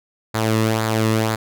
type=tone with flanger; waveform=sawtooth; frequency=110.6 Hz; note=A2; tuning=9 cents sharp; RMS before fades=-19 dBFS; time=0.34-1.36 s; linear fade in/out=10 ms; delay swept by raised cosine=0.34 to 1.34 ms; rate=2 Hz; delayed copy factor=-0.55; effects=none